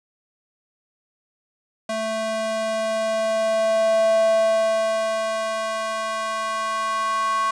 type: tone with high-pass filter sweep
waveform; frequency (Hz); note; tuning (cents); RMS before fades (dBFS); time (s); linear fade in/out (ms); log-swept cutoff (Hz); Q
square; 220.6; A3; +5; -22; 1.89-7.51; 5; 460 to 1100; 5.9
effects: resampled to 22050 Hz + 8-bit